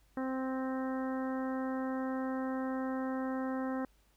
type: harmonic tone with a mistuned harmonic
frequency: 261.6 Hz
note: C4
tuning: in tune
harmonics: 1 / 2 / 3 / 4 / 5 / 6 / 7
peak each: -34 / -40 / -44 / -46 / -48 / -50 / -51 dBFS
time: 0.17-3.85 s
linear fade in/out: 2 ms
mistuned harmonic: 7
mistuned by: +16 cents
effects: added 50 Hz sine -66 dBFS peak until 4.16 s + pink hiss -71 dBFS RMS until 4.16 s